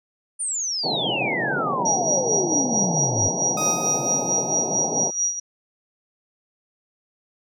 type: exponential sweep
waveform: sine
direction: down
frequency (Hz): 9397 to 92.5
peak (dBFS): -23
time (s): 0.39-3.29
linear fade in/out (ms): 20
type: band-pass noise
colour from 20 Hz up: white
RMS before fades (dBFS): -27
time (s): 0.83-5.11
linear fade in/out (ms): 20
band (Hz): 120 to 900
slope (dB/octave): 96
type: tone with tremolo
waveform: sine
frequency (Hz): 5760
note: F#8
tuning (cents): -47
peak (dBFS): -18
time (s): 1.85-5.4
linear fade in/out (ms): 10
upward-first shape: sine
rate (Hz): 4.5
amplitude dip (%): 70
type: tone with exponential decay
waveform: sawtooth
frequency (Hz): 1254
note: D#6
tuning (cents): +13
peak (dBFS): -22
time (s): 3.57-5.28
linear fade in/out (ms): 5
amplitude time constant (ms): 370
effects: none